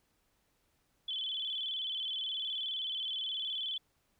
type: tone with vibrato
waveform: sine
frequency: 3254 Hz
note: G#7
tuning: 36 cents flat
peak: -34 dBFS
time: 1.08-3.78 s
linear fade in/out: 5 ms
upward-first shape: square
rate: 19 Hz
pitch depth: 89 cents each way
effects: pink hiss -75 dBFS RMS until 4.19 s